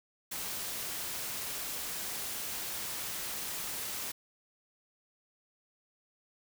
white noise, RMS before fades -38 dBFS, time 0.31-4.12 s, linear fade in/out 10 ms, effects none

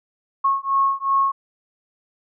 sine beating tone pair, 1092 / 1094.7 Hz, C#6 / C#6, -26 / -22 cents, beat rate 2.7 Hz, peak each -20 dBFS, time 0.44-1.32 s, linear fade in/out 10 ms, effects none

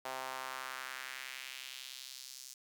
sawtooth tone with high-pass filter sweep, 130.81 Hz, C3, in tune, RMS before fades -45 dBFS, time 0.05-2.54 s, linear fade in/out 5 ms, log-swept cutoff 730 to 6000 Hz, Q 1.7, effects none

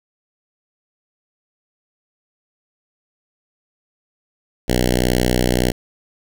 5% pulse tone with notch filter, 61.7 Hz, B1, 1 cent flat, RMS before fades -17 dBFS, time 4.68-5.72 s, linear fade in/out 10 ms, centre 1100 Hz, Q 0.69, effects none

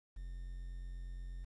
triangle tone with quantisation, 44.25 Hz, F1, 23 cents sharp, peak -40 dBFS, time 0.16-1.45 s, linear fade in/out 10 ms, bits 11, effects resampled to 24000 Hz

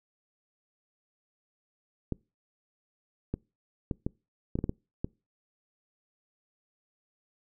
clicks, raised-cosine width 3 ms, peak -17 dBFS, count 9, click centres 2.123 / 3.34 / 3.912 / 4.065 / 4.555 / 4.589 / 4.641 / 4.694 / 5.045 s, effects noise-tail reverb RT60 0.3 s tail -26 dB re dry

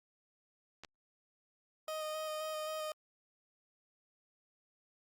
clicks, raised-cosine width 0.2 ms, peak -31 dBFS, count 2, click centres 0.836 / 0.848 s
30% pulse tone with vibrato, 621 Hz, D#5, 3 cents flat, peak -35 dBFS, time 1.88-2.92 s, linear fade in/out 2 ms, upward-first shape square, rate 3.8 Hz, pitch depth 12 cents each way
effects Opus 48 kbps

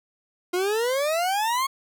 40% pulse exponential sweep, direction up, 349.2 to 1105 Hz, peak -21 dBFS, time 0.53-1.67 s, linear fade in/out 10 ms, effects none

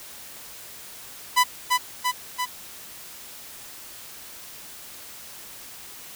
sawtooth tone with echo, 997 Hz, B5, 16 cents sharp, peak -11 dBFS, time 1.36-1.44 s, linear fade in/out 20 ms, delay 340 ms, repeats 3, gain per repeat -3 dB, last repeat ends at 2.46 s, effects white hiss -42 dBFS RMS until 6.15 s

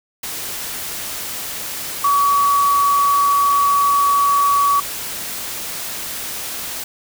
sine tone in noise, 1134 Hz, C#6, 39 cents sharp, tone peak -12 dBFS, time 2.04-4.8 s, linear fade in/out 5 ms, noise white, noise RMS -27 dBFS, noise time 0.23-6.84 s, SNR +12 dB, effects none

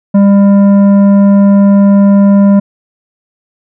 sine tone with tanh clipping, 199.7 Hz, G3, 32 cents sharp, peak -4 dBFS, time 0.14-2.6 s, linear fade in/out 10 ms, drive 10 dB, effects none

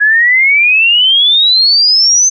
sine exponential sweep, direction up, 1661.2 to 6272 Hz, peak -5 dBFS, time 0-2.3 s, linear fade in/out 20 ms, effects none

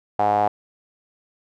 sawtooth tone with band-pass filter, 103.9 Hz, G#2, 1 cent sharp, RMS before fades -19 dBFS, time 0.19-0.48 s, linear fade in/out 5 ms, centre 760 Hz, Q 8.2, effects none

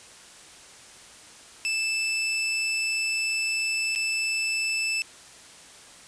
sawtooth tone with dropouts, 2637 Hz, E7, in tune, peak -21 dBFS, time 1.65-5.02 s, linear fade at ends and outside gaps 0 ms, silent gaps 3.951-3.959 s, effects white hiss -48 dBFS RMS until 6.07 s + resampled to 22050 Hz

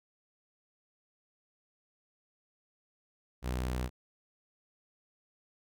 sawtooth tone, 62.5 Hz, B1, 21 cents sharp, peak -28 dBFS, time 3.42-3.9 s, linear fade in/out 50 ms, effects none

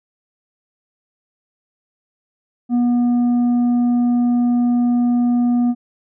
triangle tone with tanh clipping, 242.1 Hz, B3, 34 cents flat, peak -14 dBFS, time 2.69-5.75 s, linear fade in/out 50 ms, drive 9 dB, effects none

